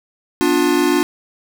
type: chord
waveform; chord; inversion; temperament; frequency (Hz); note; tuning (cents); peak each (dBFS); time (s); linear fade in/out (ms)
square; B diminished; none; equal with one note detuned; 246.9 / 293.7 / 354.3; B3 / D4 / F4; 0 / 0 / +25; -23 / -17 / -17; 0.41-1.03; 0
effects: none